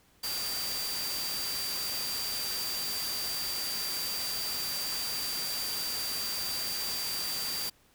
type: tone in noise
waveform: sine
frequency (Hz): 4699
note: D8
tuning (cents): 0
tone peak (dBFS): -34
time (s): 0.23-7.7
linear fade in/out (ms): 10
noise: white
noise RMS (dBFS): -36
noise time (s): 0.23-7.7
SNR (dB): -1
effects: pink hiss -64 dBFS RMS until 7.94 s